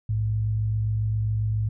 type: tone pair together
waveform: sine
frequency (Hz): 60.52 / 107.9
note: B1 / A2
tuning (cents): -34 / -33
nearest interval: minor seventh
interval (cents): 1001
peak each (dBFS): -32 / -22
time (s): 0.09-1.69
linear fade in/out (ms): 5
effects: none